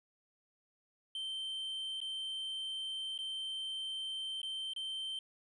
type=tone with dropouts; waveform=triangle; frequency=3115 Hz; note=G7; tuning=12 cents flat; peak=-36 dBFS; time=1.15-5.19 s; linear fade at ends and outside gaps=2 ms; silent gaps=2.004-2.014 / 3.178-3.188 / 4.417-4.43 / 4.735-4.762 s; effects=resampled to 24000 Hz